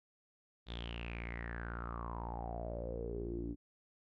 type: tone with low-pass filter sweep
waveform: sawtooth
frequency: 58.1 Hz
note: A#1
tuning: 5 cents flat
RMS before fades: -42 dBFS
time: 0.66-3.56 s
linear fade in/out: 50 ms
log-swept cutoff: 3700 to 290 Hz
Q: 8.9
effects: none

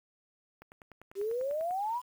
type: click train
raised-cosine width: 0.5 ms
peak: -35 dBFS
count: 12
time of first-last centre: 0.62-1.709 s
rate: 10.1 Hz
type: exponential sweep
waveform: sine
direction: up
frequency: 382 to 1022 Hz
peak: -30 dBFS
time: 1.15-2.02 s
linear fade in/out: 50 ms
effects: 9-bit

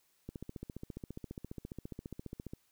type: click train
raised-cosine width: 3 ms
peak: -29 dBFS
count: 34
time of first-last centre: 0.29-2.535 s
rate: 14.7 Hz
effects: white hiss -73 dBFS RMS until 2.71 s

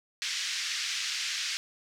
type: band-pass noise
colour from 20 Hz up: white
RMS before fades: -33 dBFS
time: 0.22-1.57 s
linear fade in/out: 0 ms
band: 1700 to 5900 Hz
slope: 24 dB/octave
effects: none

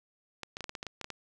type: clicks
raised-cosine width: 0.2 ms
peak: -21 dBFS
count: 11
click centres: 0.433 / 0.569 / 0.607 / 0.642 / 0.694 / 0.752 / 0.829 / 0.867 / 1.013 / 1.044 / 1.103 s
effects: none

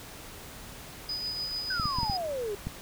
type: tone with tremolo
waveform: sine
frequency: 4978 Hz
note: D#8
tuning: in tune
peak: -30 dBFS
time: 1.09-2.17 s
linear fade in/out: 2 ms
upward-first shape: sine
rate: 6.8 Hz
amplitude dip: 35%
type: exponential sweep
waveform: sine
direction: down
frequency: 1568 to 392 Hz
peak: -30 dBFS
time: 1.7-2.55 s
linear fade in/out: 5 ms
type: clicks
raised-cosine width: 5 ms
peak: -20 dBFS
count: 6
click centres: 1.798 / 1.856 / 1.986 / 2.032 / 2.098 / 2.67 s
effects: pink hiss -45 dBFS RMS until 2.81 s

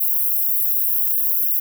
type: high-pass noise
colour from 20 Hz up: white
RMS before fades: -19 dBFS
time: 0-1.6 s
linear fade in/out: 10 ms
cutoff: 12000 Hz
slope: 48 dB/octave
effects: none

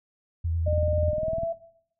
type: tone with vibrato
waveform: sine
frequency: 83 Hz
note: E2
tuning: 12 cents sharp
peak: -24 dBFS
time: 0.44-1.11 s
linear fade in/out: 10 ms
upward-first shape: triangle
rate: 10 Hz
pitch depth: 42 cents each way
type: tone with pitch glide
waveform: sine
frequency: 607 to 665.8 Hz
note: D#5 to E5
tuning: -43 to +17 cents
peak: -25 dBFS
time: 0.66-1.53 s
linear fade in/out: 10 ms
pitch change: +160 cents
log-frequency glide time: 1.14-1.4 s
type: click train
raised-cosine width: 5 ms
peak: -23 dBFS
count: 16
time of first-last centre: 0.68-1.434 s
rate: 19.9 Hz
effects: noise-tail reverb RT60 0.7 s tail -18 dB re dry

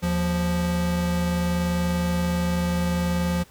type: tone pair together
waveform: square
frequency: 77.9 / 174.88 Hz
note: D#2 / F3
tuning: +3 / +3 cents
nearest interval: octave + major second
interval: 1400 cents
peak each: -29 / -23 dBFS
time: 0.02-3.44 s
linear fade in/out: 20 ms
effects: pink hiss -53 dBFS RMS until 3.5 s

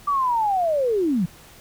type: linear sweep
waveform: sine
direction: down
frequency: 1174.7 to 156.7 Hz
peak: -18 dBFS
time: 0.07-1.26 s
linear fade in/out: 10 ms
effects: pink hiss -47 dBFS RMS until 1.6 s

